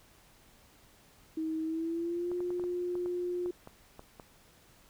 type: tone with pitch glide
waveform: sine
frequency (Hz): 318.3 to 355.2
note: D#4 to F4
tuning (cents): +39 to +29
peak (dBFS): -31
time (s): 1.37-3.51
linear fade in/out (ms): 5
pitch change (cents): +190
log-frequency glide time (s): 1.64-2.34
type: clicks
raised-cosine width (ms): 1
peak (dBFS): -32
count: 11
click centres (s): 2.316 / 2.405 / 2.505 / 2.597 / 2.639 / 2.954 / 3.06 / 3.46 / 3.674 / 3.994 / 4.198
effects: pink hiss -61 dBFS RMS until 4.89 s